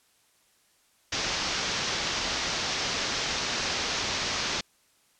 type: low-pass noise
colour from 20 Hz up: white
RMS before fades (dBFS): -30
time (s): 1.12-4.61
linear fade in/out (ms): 5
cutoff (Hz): 6200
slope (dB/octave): 48
effects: white hiss -65 dBFS RMS until 5.19 s + low-pass 11000 Hz 12 dB/octave